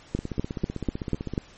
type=two click trains; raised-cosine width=3 ms; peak=-17 / -11 dBFS; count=19 / 6; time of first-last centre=0.19-1.336 / 0.15-1.379 s; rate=15.7 / 4.07 Hz; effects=pink hiss -51 dBFS RMS until 1.57 s + MP3 32 kbps